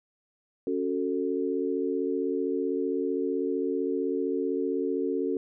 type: chord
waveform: sine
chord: F# minor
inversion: second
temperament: equal with one note detuned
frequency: 277.2 / 370 / 445.6 Hz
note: C#4 / F#4 / A4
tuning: 0 / 0 / +22 cents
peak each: -30 dBFS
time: 0.67-5.37 s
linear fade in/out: 2 ms
effects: none